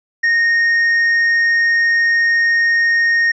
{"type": "tone with tanh clipping", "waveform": "sine", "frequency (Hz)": 1853, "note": "A#6", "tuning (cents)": -11, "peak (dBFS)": -12, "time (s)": [0.23, 3.32], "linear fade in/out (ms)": 10, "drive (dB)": 4, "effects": ["resampled to 16000 Hz"]}